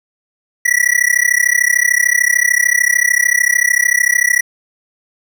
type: tone with amplitude modulation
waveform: square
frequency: 1945 Hz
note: B6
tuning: 27 cents flat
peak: -7 dBFS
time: 0.65-4.41 s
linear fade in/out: 10 ms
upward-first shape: sine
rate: 33.4 Hz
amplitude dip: 100%
effects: none